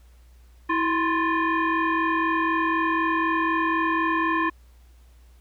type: tone with frequency modulation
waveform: sine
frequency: 370 Hz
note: F#4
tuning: in tune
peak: -20 dBFS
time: 0.69-4.5 s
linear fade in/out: 10 ms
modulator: 696 Hz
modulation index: 2.3
effects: added 60 Hz sine -49 dBFS peak until 5.4 s + pink hiss -63 dBFS RMS until 5.4 s